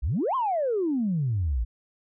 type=exponential two-way sweep; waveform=sine; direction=up then down; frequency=52.6 to 1093 to 52.6 Hz; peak=-22 dBFS; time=0.02-1.65 s; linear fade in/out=20 ms; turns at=0.35 s; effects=tanh soft clip ceiling -18 dBFS